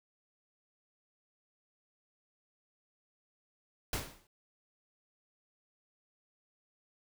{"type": "noise with exponential decay", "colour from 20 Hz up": "pink", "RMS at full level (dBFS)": -32, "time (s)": [3.93, 4.27], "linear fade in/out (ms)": 2, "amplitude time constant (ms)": 72, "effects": []}